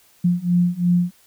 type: beating tone pair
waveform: sine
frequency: 174.61 / 177.51 Hz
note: F3 / F3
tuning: 0 / +28 cents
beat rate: 2.9 Hz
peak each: -19 / -18 dBFS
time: 0.24-1.11 s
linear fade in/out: 10 ms
effects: white hiss -55 dBFS RMS until 1.26 s